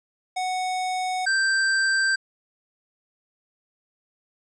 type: tone pair in turn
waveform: square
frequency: 740 / 1568 Hz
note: F#5 / G6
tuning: 0 / 0 cents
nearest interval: octave + minor second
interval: 1300 cents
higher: second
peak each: -25 / -20 dBFS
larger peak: second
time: 0.36-1.26 / 1.26-2.16 s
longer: neither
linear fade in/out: 10 ms
effects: resampled to 22050 Hz